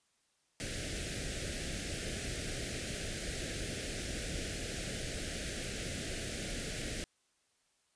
pink band-stop noise, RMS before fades -39 dBFS, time 0.6-7.04 s, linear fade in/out 0 ms, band 670 to 1500 Hz, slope 48 dB/octave, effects white hiss -75 dBFS RMS until 7.95 s + resampled to 22050 Hz

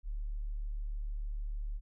sine tone, 36.71 Hz, D1, in tune, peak -34 dBFS, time 0.03-1.81 s, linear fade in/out 50 ms, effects none

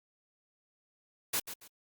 white noise with echo, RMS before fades -31 dBFS, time 1.33-1.4 s, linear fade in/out 10 ms, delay 140 ms, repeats 2, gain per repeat -11 dB, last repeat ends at 1.68 s, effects Opus 48 kbps

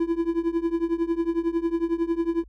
triangle tone with tremolo, 335 Hz, E4, 28 cents sharp, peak -16 dBFS, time 0-2.44 s, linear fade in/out 5 ms, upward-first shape triangle, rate 11 Hz, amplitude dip 95%, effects added 50 Hz sine -46 dBFS peak until 2.48 s

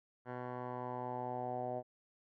10% pulse tone with low-pass filter sweep, 124.5 Hz, B2, 14 cents sharp, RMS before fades -41 dBFS, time 0.25-1.83 s, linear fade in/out 50 ms, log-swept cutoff 1300 to 670 Hz, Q 5.1, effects none

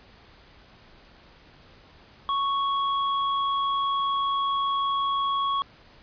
sine tone with tanh clipping, 1108.7 Hz, C#6, in tune, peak -25 dBFS, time 2.29-5.62 s, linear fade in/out 0 ms, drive 17 dB, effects pink hiss -53 dBFS RMS until 6.02 s + resampled to 11025 Hz

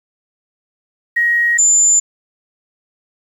sine tone pair in turn, 1889 / 7119 Hz, A#6 / A8, +22 / +19 cents, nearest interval octave + major seventh, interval 2297 cents, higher second, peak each -11 / -8 dBFS, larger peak second, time 1.16-1.58 / 1.58-2 s, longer neither, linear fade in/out 10 ms, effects 7-bit

